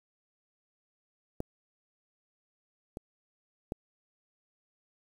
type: clicks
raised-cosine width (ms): 2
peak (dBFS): -20 / -25 / -20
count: 3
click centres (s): 1.404 / 2.971 / 3.721
effects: 8-bit